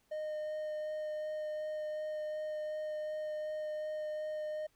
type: tone with vibrato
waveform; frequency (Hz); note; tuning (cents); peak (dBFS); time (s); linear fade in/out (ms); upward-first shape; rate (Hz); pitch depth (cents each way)
triangle; 613; D#5; -26; -34; 0.11-4.67; 10; sine; 2.7; 8
effects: pink hiss -73 dBFS RMS until 4.75 s